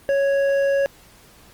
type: tone with hard clipping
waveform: sine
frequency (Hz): 554.4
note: C#5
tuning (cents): 0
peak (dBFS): -18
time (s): 0.09-0.86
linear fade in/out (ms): 0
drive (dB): 7
effects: pink hiss -50 dBFS RMS until 1.53 s + Opus 32 kbps

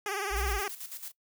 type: tone with vibrato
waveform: 10% pulse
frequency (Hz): 400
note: G4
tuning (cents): +35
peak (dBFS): -23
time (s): 0.06-0.68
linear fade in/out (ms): 2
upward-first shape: triangle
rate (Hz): 19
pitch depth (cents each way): 110
type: linear two-way sweep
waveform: sine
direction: up then down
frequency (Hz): 47.04 to 65.5 to 47.24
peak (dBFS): -30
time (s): 0.3-0.61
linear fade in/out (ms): 50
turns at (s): 0.45
type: noise with tremolo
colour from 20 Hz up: blue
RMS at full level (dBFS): -40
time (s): 0.36-1.12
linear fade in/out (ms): 10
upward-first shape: square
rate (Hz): 9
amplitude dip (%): 65
effects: noise-tail reverb RT60 0.1 s tail -20 dB re dry

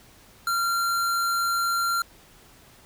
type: tone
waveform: square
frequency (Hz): 1378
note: F6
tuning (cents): -24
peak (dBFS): -23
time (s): 0.47-2.02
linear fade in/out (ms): 2
effects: pink hiss -53 dBFS RMS until 2.85 s

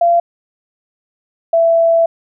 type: tone pair in turn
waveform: sine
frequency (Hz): 686 / 665.3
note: F5 / E5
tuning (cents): -31 / +16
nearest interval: minor second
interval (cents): 53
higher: first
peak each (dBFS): -8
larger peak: neither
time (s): 0.01-0.2 / 1.53-2.06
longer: second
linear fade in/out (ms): 5
effects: none

